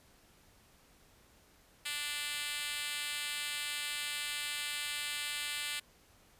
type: tone with high-pass filter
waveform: 5% pulse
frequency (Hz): 293.4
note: D4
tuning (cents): -2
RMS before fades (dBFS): -38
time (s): 1.85-5.8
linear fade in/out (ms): 10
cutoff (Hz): 2400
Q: 0.75
effects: pink hiss -64 dBFS RMS until 6.39 s + resampled to 32000 Hz